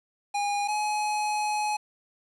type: tone pair in turn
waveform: square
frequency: 816 / 843.3 Hz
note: G#5 / G#5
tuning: -31 / +26 cents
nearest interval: minor second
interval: 57 cents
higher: second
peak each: -26 dBFS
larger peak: neither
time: 0.34-0.68 / 0.68-1.77 s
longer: second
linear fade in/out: 10 ms
effects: resampled to 24000 Hz + 9-bit